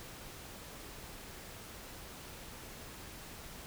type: silence
effects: pink hiss -49 dBFS RMS until 3.66 s